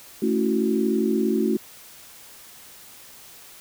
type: chord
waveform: sine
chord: F# minor seventh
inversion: first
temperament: equal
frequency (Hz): 220 / 277.2 / 329.6 / 370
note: A3 / C#4 / E4 / F#4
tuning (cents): 0 / 0 / 0 / 0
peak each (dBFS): -23 / -27 / -26 / -24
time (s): 0.22-1.57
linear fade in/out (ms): 5
effects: white hiss -46 dBFS RMS until 3.6 s